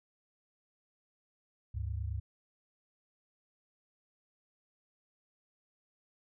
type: tone pair together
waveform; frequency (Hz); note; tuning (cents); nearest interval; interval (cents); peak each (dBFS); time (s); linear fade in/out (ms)
sine; 72.04 / 101.1; D2 / G#2; -33 / -46; tritone; 587; -36 / -37; 1.74-2.2; 10
effects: none